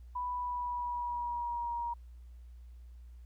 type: tone with pitch glide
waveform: sine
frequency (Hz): 987.8 to 946.5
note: B5 to A#5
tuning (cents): 0 to +26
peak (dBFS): -33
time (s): 0.15-1.94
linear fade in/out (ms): 10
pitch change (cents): -74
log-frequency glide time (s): 0.32-1.72
effects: added 60 Hz sine -48 dBFS peak until 3.25 s + pink hiss -75 dBFS RMS until 3.25 s